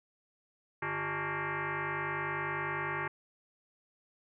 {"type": "tone with frequency modulation", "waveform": "sine", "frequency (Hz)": 350, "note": "F4", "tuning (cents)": 4, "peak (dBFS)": -32, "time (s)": [0.82, 3.08], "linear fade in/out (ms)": 5, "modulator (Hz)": 250, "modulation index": 7.4, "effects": []}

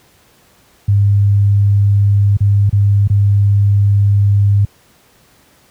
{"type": "tone with dropouts", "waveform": "sine", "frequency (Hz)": 101, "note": "G#2", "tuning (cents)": -48, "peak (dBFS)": -7, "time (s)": [0.88, 4.65], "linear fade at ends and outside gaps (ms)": 5, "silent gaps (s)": [[2.369, 2.405], [2.695, 2.727], [3.075, 3.099]], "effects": ["pink hiss -50 dBFS RMS until 5.7 s", "high-pass 60 Hz 12 dB/octave"]}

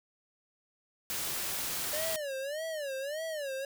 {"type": "noise", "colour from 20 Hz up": "white", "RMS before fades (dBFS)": -35, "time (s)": [1.1, 2.16], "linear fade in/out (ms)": 0}
{"type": "tone with vibrato", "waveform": "square", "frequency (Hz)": 587, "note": "D5", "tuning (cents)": -1, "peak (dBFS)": -35, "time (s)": [1.93, 3.65], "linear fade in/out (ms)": 2, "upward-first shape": "sine", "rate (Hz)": 1.7, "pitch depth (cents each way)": 180}
{"effects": []}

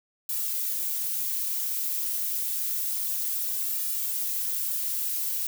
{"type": "noise with flanger", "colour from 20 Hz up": "violet", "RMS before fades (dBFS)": -29, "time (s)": [0.29, 5.47], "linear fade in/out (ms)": 2, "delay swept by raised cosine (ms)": [1.9, 6.3], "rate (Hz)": 0.28, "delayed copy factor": -0.75, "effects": []}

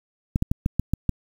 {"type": "clicks", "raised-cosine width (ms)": 5, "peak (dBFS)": -8, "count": 7, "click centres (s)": [0.359, 0.424, 0.515, 0.661, 0.796, 0.936, 1.093], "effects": ["7-bit"]}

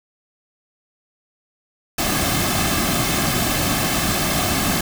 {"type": "noise with comb filter", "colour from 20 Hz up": "pink", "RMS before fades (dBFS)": -20, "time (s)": [1.98, 4.81], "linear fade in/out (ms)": 5, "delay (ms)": 2.1, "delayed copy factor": -0.6, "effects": []}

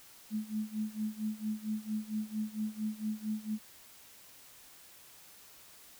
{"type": "tone with tremolo", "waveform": "sine", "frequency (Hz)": 215, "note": "A3", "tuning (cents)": -40, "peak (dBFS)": -30, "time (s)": [0.3, 3.59], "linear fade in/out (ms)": 50, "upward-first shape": "sine", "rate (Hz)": 4.4, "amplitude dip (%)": 90, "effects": ["white hiss -56 dBFS RMS until 5.99 s"]}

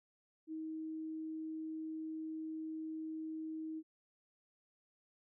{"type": "tone", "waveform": "sine", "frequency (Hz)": 316.6, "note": "D#4", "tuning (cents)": 30, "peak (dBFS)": -40, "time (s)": [0.47, 3.83], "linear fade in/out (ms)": 50, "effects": []}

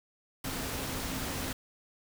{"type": "tone in noise", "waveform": "sine", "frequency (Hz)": 261.6, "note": "C4", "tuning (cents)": 0, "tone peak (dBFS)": -42, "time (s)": [0.44, 1.53], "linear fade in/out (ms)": 5, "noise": "pink", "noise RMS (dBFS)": -36, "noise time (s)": [0.44, 1.53], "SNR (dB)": -9, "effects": []}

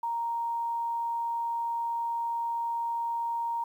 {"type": "tone", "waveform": "sine", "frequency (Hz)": 932.3, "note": "A#5", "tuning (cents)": 0, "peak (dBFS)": -28, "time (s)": [0.03, 3.64], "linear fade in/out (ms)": 5, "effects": ["10-bit"]}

